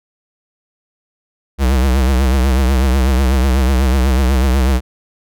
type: tone with vibrato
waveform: square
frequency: 65.41 Hz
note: C2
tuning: in tune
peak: -11 dBFS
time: 1.58-4.81 s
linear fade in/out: 50 ms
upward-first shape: triangle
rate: 8.1 Hz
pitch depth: 120 cents each way
effects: none